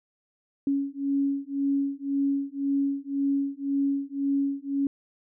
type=beating tone pair; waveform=sine; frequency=277.2 / 279.1 Hz; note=C#4 / C#4; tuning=0 / +12 cents; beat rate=1.9 Hz; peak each=-27 dBFS; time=0.67-4.87 s; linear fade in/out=2 ms; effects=none